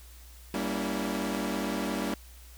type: chord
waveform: sawtooth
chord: G diminished seventh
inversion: none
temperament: equal with one note detuned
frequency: 196 / 233.1 / 283.8 / 329.6 Hz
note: G3 / Bb3 / Db4 / Fb4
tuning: 0 / 0 / +41 / 0 cents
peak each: -30 / -31 / -31 / -33 dBFS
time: 0.54-2.14 s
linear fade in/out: 2 ms
effects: added 60 Hz sine -48 dBFS peak until 2.57 s + white hiss -55 dBFS RMS until 2.57 s